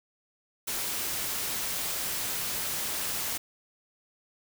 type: noise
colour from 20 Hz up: white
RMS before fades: -32 dBFS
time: 0.67-3.38 s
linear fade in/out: 10 ms
effects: none